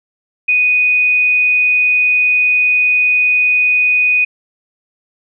sine tone, 2485 Hz, D#7, 3 cents flat, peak -9 dBFS, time 0.48-4.25 s, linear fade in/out 10 ms, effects none

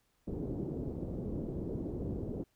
white low-pass noise, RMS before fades -38 dBFS, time 0.27-2.44 s, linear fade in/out 10 ms, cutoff 400 Hz, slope 24 dB/octave, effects pink hiss -75 dBFS RMS until 2.55 s

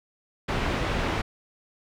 pink low-pass noise, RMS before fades -27 dBFS, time 0.48-1.22 s, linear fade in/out 10 ms, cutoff 2800 Hz, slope 12 dB/octave, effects none

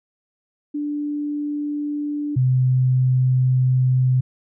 sine tone pair in turn, 293.7 / 128.28 Hz, D4 / C3, 0 / -34 cents, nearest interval octave + major second, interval 1434 cents, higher first, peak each -22 / -14 dBFS, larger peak second, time 0.74-2.36 / 2.36-4.21 s, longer second, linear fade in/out 10 ms, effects none

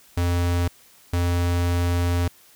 square tone pair in turn, 87.31 / 87.31 Hz, F2 / F2, 0 / 0 cents, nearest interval unison, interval 0 cents, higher neither, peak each -20 / -20 dBFS, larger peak neither, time 0.17-0.68 / 1.13-2.28 s, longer second, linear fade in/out 5 ms, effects white hiss -53 dBFS RMS until 2.55 s

